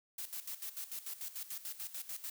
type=noise with tremolo; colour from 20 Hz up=blue; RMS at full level=-42 dBFS; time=0.18-2.3 s; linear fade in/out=5 ms; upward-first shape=square; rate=6.8 Hz; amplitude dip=75%; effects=none